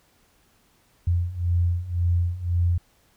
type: beating tone pair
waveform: sine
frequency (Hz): 85.9 / 87.8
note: F2 / F2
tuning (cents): -28 / +10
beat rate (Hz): 1.9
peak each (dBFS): -25 / -22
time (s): 1.07-2.78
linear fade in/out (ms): 5
effects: pink hiss -62 dBFS RMS until 3.16 s